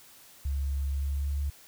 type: tone with pitch glide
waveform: sine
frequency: 69.3 to 71.04 Hz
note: C#2 to C#2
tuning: 0 to +43 cents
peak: -27 dBFS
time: 0.45-1.5 s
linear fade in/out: 5 ms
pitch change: +43 cents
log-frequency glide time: 0.87-1.38 s
effects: white hiss -54 dBFS RMS until 1.67 s